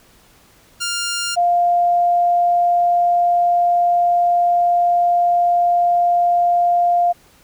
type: tone pair in turn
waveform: 10% pulse / sine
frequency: 1400 / 700 Hz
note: F6 / F5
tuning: +4 / +4 cents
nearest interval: octave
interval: 1200 cents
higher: first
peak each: -12 dBFS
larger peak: neither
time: 0.8-1.36 / 1.36-7.13 s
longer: second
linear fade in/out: 20 ms
effects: pink hiss -51 dBFS RMS until 7.43 s